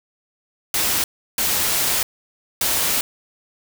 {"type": "noise bursts at uneven times", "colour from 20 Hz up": "white", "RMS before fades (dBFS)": -20, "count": 3, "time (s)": [[0.74, 1.04], [1.38, 2.03], [2.61, 3.01]], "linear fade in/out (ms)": 2, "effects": []}